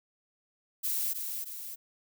violet noise with echo, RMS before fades -31 dBFS, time 0.83-1.14 s, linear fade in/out 20 ms, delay 310 ms, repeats 2, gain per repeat -5 dB, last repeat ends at 1.76 s, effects none

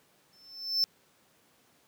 triangle tone with exponential growth, 5300 Hz, E8, 9 cents sharp, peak -20 dBFS, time 0.33-0.84 s, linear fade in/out 0 ms, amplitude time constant 110 ms, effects pink hiss -65 dBFS RMS until 1.87 s + high-pass 150 Hz 12 dB/octave

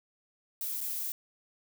violet noise with dropouts, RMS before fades -35 dBFS, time 0.61-1.12 s, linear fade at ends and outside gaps 2 ms, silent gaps 0.807-0.811 s, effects none

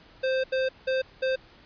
square tone bursts at uneven times, 523 Hz, C5, 1 cent flat, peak -24 dBFS, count 4, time 0.23-0.44 / 0.52-0.69 / 0.87-1.02 / 1.22-1.36 s, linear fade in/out 10 ms, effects pink hiss -54 dBFS RMS until 1.65 s + resampled to 11025 Hz

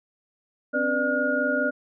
sine tone cluster, 258.8 / 283.5 / 491.3 / 594 / 1432 Hz, C4 / C#4 / B4 / D5 / F6, -19 / +39 / -9 / +20 / +43 cents, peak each -28 / -32 / -32 / -26 / -25 dBFS, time 0.73-1.71 s, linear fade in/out 20 ms, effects none

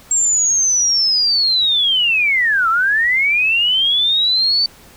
sine linear two-way sweep, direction down then up, 7530 to 1294 to 4576 Hz, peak -12 dBFS, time 0.11-4.66 s, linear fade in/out 2 ms, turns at 2.69 s, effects pink hiss -44 dBFS RMS until 4.96 s

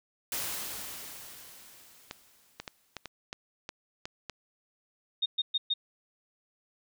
white noise with exponential decay, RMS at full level -33 dBFS, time 0.32-3.08 s, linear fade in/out 2 ms, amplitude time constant 600 ms
clicks, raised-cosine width 0.2 ms, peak -20 dBFS, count 9, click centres 2.111 / 2.6 / 2.678 / 2.967 / 3.057 / 3.329 / 3.691 / 4.055 / 4.297 s
sine tone bursts, 3691 Hz, A#7, 18 cents flat, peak -25 dBFS, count 4, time 5.22-5.74 s, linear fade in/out 10 ms, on 40 ms, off 120 ms
effects none

